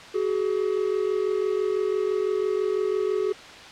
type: tone pair together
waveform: triangle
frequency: 376.8 / 422.8 Hz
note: F#4 / G#4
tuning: +32 / +31 cents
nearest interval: major second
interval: 199 cents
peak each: -23 dBFS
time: 0.14-3.33 s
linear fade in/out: 10 ms
effects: white hiss -42 dBFS RMS until 3.71 s + low-pass 4000 Hz 12 dB/octave